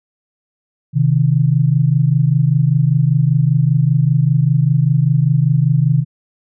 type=tone pair together; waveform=sine; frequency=130.5 / 155.6 Hz; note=C3 / D#3; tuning=-4 / 0 cents; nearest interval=minor third; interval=304 cents; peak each=-13 dBFS; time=0.93-6.05 s; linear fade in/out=50 ms; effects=none